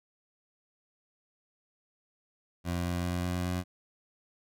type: tone with pitch steps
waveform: 20% pulse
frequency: 87.31 / 87.92 / 88.53 / 89.14 / 89.76 Hz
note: F2 / F2 / F2 / F2 / F2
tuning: 0 / +12 / +24 / +36 / +48 cents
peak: -25 dBFS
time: 2.64-3.64 s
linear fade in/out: 50 ms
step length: 200 ms
effects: none